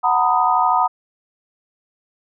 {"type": "chord", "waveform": "sine", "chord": "B major seventh", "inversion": "second", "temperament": "equal with one note detuned", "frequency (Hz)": [740, 915.3, 987.8, 1244.5], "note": ["F#5", "A#5", "B5", "D#6"], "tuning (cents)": [0, -32, 0, 0], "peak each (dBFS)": -19, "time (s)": [0.03, 0.88], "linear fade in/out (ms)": 20, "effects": []}